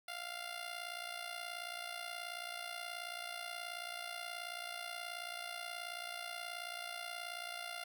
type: tone with amplitude modulation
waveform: 10% pulse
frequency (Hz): 698.5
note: F5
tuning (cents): 0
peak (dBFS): -31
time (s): 0.08-7.84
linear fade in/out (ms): 5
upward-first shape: sine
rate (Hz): 58.6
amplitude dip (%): 70
effects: none